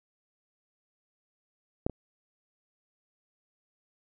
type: clicks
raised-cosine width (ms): 2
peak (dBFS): -12 / -24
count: 2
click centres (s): 1.865 / 1.897
effects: none